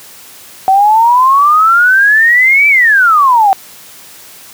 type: exponential two-way sweep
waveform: sine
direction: up then down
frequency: 754 to 2340 to 754 Hz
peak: -4 dBFS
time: 0.68-3.53 s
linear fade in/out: 0 ms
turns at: 2.68 s
effects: white hiss -35 dBFS RMS until 4.53 s + high-pass 80 Hz 12 dB/octave